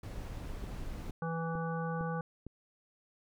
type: noise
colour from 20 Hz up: brown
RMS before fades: -41 dBFS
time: 0.03-1.11 s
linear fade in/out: 5 ms
type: click train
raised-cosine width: 3 ms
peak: -31 dBFS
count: 5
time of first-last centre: 0.64-2.466 s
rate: 2.19 Hz
type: harmonic tone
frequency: 164.81 Hz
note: E3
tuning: in tune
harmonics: 1 / 3 / 5 / 7 / 9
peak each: -35 / -40 / -42 / -43 / -45 dBFS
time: 1.22-2.21 s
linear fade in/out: 2 ms
effects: none